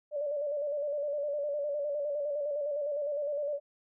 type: tone with vibrato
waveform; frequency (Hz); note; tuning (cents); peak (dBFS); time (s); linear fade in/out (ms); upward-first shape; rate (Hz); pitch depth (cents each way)
sine; 581; D5; -19; -30; 0.11-3.6; 50; square; 9.8; 46
effects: none